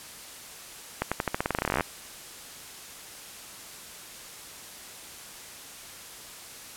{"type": "accelerating click train", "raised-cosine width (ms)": 0.5, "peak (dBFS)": -10, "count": 21, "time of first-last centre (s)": [1.02, 1.808], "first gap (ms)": 96, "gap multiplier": 0.89, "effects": ["white hiss -44 dBFS RMS until 6.76 s", "low-pass 12000 Hz 12 dB/octave"]}